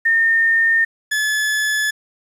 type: tone pair in turn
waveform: sine / 40% pulse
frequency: 1822 / 1719.7 Hz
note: A#6 / A6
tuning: -40 / -40 cents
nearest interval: minor second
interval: 100 cents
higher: first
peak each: -12 / -16 dBFS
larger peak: first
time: 0.05-0.85 / 1.11-1.91 s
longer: neither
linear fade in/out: 10 ms
effects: resampled to 32000 Hz + 8-bit